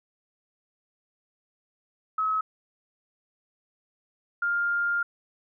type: tone pair in turn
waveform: sine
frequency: 1284 / 1403.1 Hz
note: E6 / F6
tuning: -46 / +8 cents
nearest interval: major second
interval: 154 cents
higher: second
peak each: -23 dBFS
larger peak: neither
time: 2.18-2.41 / 4.42-5.03 s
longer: second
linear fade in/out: 5 ms
effects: none